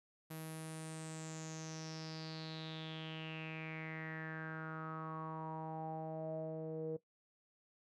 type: tone with low-pass filter sweep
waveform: sawtooth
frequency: 159 Hz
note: D#3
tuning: 38 cents sharp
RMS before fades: -45 dBFS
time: 0.3-6.97 s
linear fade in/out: 10 ms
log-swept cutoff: 12000 to 470 Hz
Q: 7.1
effects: noise-tail reverb RT60 0.1 s tail -17 dB re dry